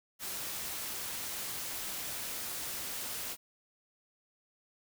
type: noise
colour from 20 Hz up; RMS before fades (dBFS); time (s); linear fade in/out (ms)
white; -39; 0.19-3.37; 50
effects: none